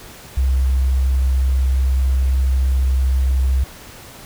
sine tone with sample-and-hold, 65.41 Hz, C2, in tune, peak -13 dBFS, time 0.37-3.64 s, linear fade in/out 5 ms, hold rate 11025 Hz, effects pink hiss -39 dBFS RMS until 4.25 s

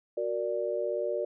sine chord, Gb augmented, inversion none, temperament equal, 370 / 466.2 / 587.3 Hz, Gb4 / Bb4 / D5, 0 / 0 / 0 cents, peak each -34 / -33 / -31 dBFS, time 0.17-1.25 s, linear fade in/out 5 ms, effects none

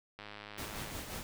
click train, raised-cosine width 0.3 ms, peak -30 dBFS, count 76, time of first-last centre 0.19-0.911 s, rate 104 Hz
pink noise with tremolo, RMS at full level -41 dBFS, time 0.58-1.23 s, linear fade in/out 0 ms, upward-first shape sine, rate 5.7 Hz, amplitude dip 45%
effects none

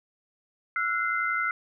sine tone cluster, 1340 / 1451 / 2072 Hz, E6 / F#6 / C7, +28 / -34 / -17 cents, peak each -29 dBFS, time 0.76-1.51 s, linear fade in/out 2 ms, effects none

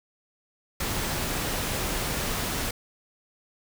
pink noise, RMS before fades -29 dBFS, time 0.8-2.71 s, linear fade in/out 5 ms, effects none

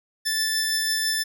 sawtooth tone pair together, 1760 / 5274 Hz, A6 / E8, 0 / 0 cents, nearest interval octave + perfect fifth, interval 1900 cents, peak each -22 dBFS, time 0.25-1.24 s, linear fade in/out 20 ms, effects none

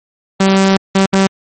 sawtooth tone bursts at uneven times, 193.2 Hz, G3, 25 cents flat, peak -4 dBFS, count 3, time 0.4-0.77 / 0.95-1.06 / 1.13-1.27 s, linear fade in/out 5 ms, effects MP3 32 kbps

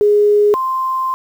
sine tone pair in turn, 414.8 / 1045.2 Hz, G#4 / C6, -2 / -2 cents, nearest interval octave + major third, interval 1600 cents, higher second, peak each -8 / -15 dBFS, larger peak first, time 0.01-0.54 / 0.54-1.14 s, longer second, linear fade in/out 0 ms, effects 7-bit

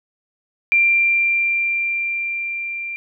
sine tone with level ramp, 2372 Hz, D7, 17 cents sharp, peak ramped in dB -11 to -25 dBFS, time 0.72-2.96 s, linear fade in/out 0 ms, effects none

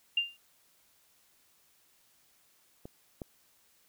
sine tone with exponential decay, 2794 Hz, F7, in tune, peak -22 dBFS, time 0.17-0.37 s, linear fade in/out 5 ms, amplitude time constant 43 ms
clicks, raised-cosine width 2 ms, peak -30 / -25 dBFS, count 2, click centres 2.855 / 3.218 s
effects white hiss -67 dBFS RMS until 3.88 s

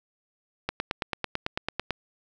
click train, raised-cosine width 0.3 ms, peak -11 dBFS, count 12, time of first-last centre 0.69-1.907 s, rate 9.04 Hz, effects none

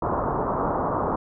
white low-pass noise, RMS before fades -25 dBFS, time 0.02-1.16 s, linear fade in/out 5 ms, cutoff 1200 Hz, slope 48 dB/octave, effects none

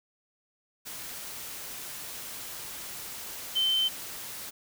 sine tone in noise, 3087 Hz, G7, 27 cents flat, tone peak -23 dBFS, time 3.55-3.89 s, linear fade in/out 20 ms, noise white, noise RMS -40 dBFS, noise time 0.85-4.51 s, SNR +14 dB, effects none

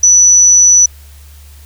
sine tone, 5940 Hz, F#8, 6 cents sharp, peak -3 dBFS, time 0.03-0.86 s, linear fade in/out 5 ms, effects added 72 Hz sine -34 dBFS peak until 1.65 s + white hiss -44 dBFS RMS until 1.65 s

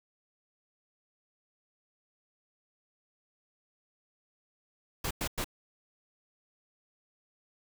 pink noise bursts, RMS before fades -33 dBFS, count 3, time 5.04-5.444 s, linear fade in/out 5 ms, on 68 ms, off 100 ms, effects none

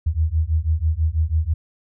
sine beating tone pair, 76.6 / 82.7 Hz, D#2 / E2, -27 / +6 cents, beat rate 6.1 Hz, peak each -20 dBFS, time 0.06-1.54 s, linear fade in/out 10 ms, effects none

